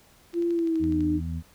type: tone with pitch glide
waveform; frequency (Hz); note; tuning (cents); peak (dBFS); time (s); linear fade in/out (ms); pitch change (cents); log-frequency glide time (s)
sine; 342 to 302.9; F4 to D#4; -36 to -46; -22; 0.33-1.21; 50; -210; 0.52-1.03
type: click train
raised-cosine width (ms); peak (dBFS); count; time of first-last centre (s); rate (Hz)
0.2; -30; 9; 0.34-1.007; 12
type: harmonic tone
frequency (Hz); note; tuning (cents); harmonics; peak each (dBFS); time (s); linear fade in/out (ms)
82.41; E2; 0; 1 / 2 / 3; -30 / -33 / -39; 0.79-1.43; 50
effects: pink hiss -57 dBFS RMS until 1.54 s